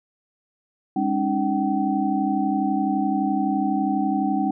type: tone cluster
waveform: sine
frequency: 202.7 / 273.9 / 305.8 / 765 Hz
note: G#3 / C#4 / D#4 / G5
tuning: -42 / -21 / -30 / -42 cents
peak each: -25 dBFS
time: 0.96-4.51 s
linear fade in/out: 5 ms
effects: none